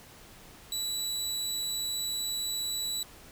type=tone; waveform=25% pulse; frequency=3937 Hz; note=B7; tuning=6 cents flat; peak=-27 dBFS; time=0.72-3.03 s; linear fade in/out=2 ms; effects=pink hiss -52 dBFS RMS until 3.31 s